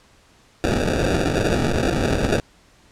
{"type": "noise with sample-and-hold", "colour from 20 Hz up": "violet", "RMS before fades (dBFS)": -20, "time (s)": [0.64, 2.4], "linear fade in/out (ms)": 0, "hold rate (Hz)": 1050, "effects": ["pink hiss -54 dBFS RMS until 2.91 s", "low-pass 8000 Hz 12 dB/octave"]}